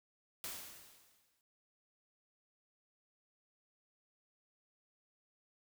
white noise with exponential decay, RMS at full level -42 dBFS, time 0.44-1.41 s, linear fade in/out 1 ms, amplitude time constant 210 ms, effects none

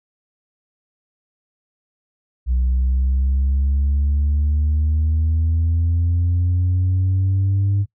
sine exponential sweep, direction up, 61.74 to 100.6 Hz, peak -13 dBFS, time 2.46-7.86 s, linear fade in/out 50 ms, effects noise-tail reverb RT60 0.1 s tail -20 dB re dry + tanh soft clip ceiling -13 dBFS

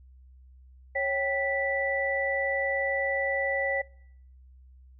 sine tone cluster, 549 / 777 / 1970 Hz, C#5 / G5 / B6, -17 / -16 / -5 cents, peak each -29 / -35 / -28 dBFS, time 0.95-3.82 s, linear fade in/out 10 ms, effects noise-tail reverb RT60 0.7 s tail -24 dB re dry + added 64 Hz sine -50 dBFS peak until 4.99 s

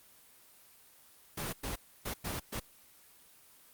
pink noise bursts at uneven times, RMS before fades -37 dBFS, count 5, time 1.37-1.53 / 1.63-1.76 / 2.05-2.14 / 2.24-2.4 / 2.52-2.6 s, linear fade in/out 10 ms, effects white hiss -60 dBFS RMS until 3.73 s + Opus 24 kbps

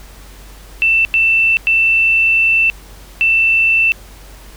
sine tone bursts at uneven times, 2670 Hz, E7, 22 cents sharp, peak -9 dBFS, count 4, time 0.82-1.05 / 1.14-1.57 / 1.67-2.7 / 3.21-3.92 s, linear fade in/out 0 ms, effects added 48 Hz sine -36 dBFS peak until 4.56 s + pink hiss -41 dBFS RMS until 4.56 s

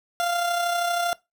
30% pulse tone with amplitude modulation, 695 Hz, F5, 9 cents flat, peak -18 dBFS, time 0.2-1.13 s, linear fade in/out 0 ms, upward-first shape sine, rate 32.7 Hz, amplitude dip 40%, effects noise-tail reverb RT60 0.2 s tail -21 dB re dry

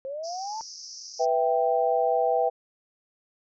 sine linear sweep, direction up, 523.3 to 900 Hz, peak -31 dBFS, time 0.05-0.61 s, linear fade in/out 0 ms
pink band-pass noise, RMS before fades -42 dBFS, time 0.23-1.26 s, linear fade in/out 20 ms, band 4900 to 6100 Hz, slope 96 dB/octave
sine chord, E minor, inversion second, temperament equal, 493.9 / 659.3 / 784 Hz, B4 / E5 / G5, 0 / 0 / 0 cents, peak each -25 dBFS, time 1.19-2.5 s, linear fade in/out 20 ms
effects none

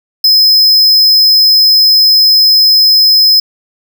square tone, 5100 Hz, D#8, 42 cents sharp, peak -4 dBFS, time 0.24-3.4 s, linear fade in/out 5 ms, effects none

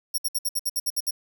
10% pulse tone bursts, 5570 Hz, F8, 5 cents flat, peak -17 dBFS, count 10, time 0.14-1.109 s, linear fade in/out 10 ms, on 42 ms, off 61 ms, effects none

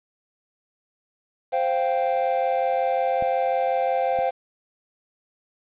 triangle chord, C suspended fourth, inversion none, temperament equal, 523.3 / 698.5 / 784 Hz, C5 / F5 / G5, 0 / 0 / 0 cents, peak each -22 / -23 / -23 dBFS, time 1.52-4.31 s, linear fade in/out 20 ms
clicks, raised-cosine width 3 ms, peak -23 / -27 dBFS, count 2, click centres 3.224 / 4.189 s
effects resampled to 8000 Hz + 8-bit

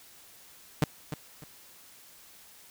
sawtooth tone with echo, 151.1 Hz, D3, 50 cents sharp, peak -17 dBFS, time 0.82-0.84 s, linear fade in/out 0 ms, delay 300 ms, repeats 2, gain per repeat -11 dB, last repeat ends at 1.44 s, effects white hiss -54 dBFS RMS until 2.7 s

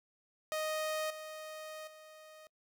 sawtooth tone with level steps, 622.3 Hz, D#5, in tune, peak -30 / -40 / -49 dBFS, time 0.52-2.47 s, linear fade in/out 0 ms, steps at 1.1 / 1.87 s, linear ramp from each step 5 ms, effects noise-tail reverb RT60 0.1 s tail -25 dB re dry

